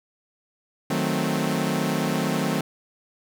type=chord; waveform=sawtooth; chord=D# diminished seventh; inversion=none; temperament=equal; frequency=155.56 / 185 / 220 / 261.6 Hz; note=D#3 / F#3 / A3 / C4; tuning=0 / 0 / 0 / 0 cents; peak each=-24 dBFS; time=0.9-2.61 s; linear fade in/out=5 ms; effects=none